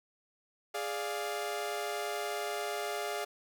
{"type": "chord", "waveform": "sawtooth", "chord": "D diminished", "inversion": "second", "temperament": "equal", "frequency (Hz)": [415.3, 587.3, 698.5], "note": ["Ab4", "D5", "F5"], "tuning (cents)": [0, 0, 0], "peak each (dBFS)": [-34, -36, -34], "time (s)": [0.74, 3.25], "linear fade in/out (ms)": 10, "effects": []}